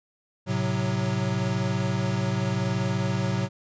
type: chord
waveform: square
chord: F# diminished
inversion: first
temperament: equal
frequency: 110 / 130.81 / 185 Hz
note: A2 / C3 / F#3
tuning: 0 / 0 / 0 cents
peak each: -29 dBFS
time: 0.46-3.49 s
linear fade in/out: 50 ms
effects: resampled to 16000 Hz